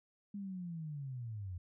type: linear sweep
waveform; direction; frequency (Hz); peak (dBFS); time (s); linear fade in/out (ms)
sine; down; 205.6 to 85.5; -40; 0.34-1.58; 5
effects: none